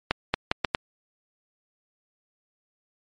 accelerating click train, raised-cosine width 0.3 ms, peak -5 dBFS, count 5, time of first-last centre 0.11-0.749 s, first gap 230 ms, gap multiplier 0.76, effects MP3 48 kbps

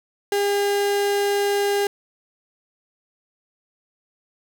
35% pulse tone, 404.2 Hz, G#4, 47 cents flat, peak -17 dBFS, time 0.32-1.87 s, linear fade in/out 2 ms, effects none

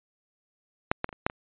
clicks, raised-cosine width 0.5 ms, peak -7 / -11 / -23 / -27 / -7 / -23 dBFS, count 6, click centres 0.915 / 1.044 / 1.091 / 1.128 / 1.265 / 1.299 s, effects resampled to 8000 Hz

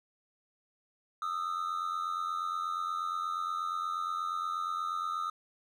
triangle tone pair together, 1230.1 / 1318.5 Hz, D#6 / E6, -20 / 0 cents, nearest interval minor second, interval 120 cents, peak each -32 / -34 dBFS, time 1.22-5.3 s, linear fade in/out 2 ms, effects none

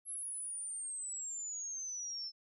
sine exponential sweep, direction down, 11175 to 5274 Hz, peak -39 dBFS, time 0.05-2.32 s, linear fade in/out 50 ms, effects none

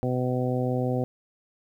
harmonic tone, 126.2 Hz, B2, 38 cents sharp, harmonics 1 / 2 / 3 / 4 / 5 / 6, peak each -27 / -29 / -33 / -30 / -36 / -36 dBFS, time 0.03-1.04 s, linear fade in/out 0 ms, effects 10-bit

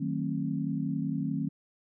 sine chord, D# diminished seventh, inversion none, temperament just, 155.56 / 186.68 / 224 / 268.8 Hz, D#3 / F#3 / A3 / C4, 0 / +16 / +31 / +47 cents, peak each -33 / -35 / -35 / -33 dBFS, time 0-1.49 s, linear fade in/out 10 ms, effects none

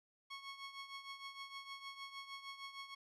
15% pulse tone with tremolo, 1100 Hz, C#6, 14 cents flat, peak -38 dBFS, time 0.3-2.95 s, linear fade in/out 10 ms, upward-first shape triangle, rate 6.5 Hz, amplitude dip 75%, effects low-pass 7000 Hz 12 dB/octave

